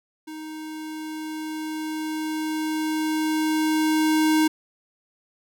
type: tone with level ramp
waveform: square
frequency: 312 Hz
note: D#4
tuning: 5 cents sharp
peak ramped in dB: -35 to -17 dBFS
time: 0.27-4.48 s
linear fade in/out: 10 ms
effects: none